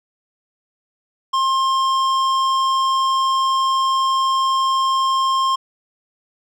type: tone with hard clipping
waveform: triangle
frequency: 1062 Hz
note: C6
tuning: 25 cents sharp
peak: -17 dBFS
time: 1.33-5.56 s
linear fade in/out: 10 ms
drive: 15 dB
effects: none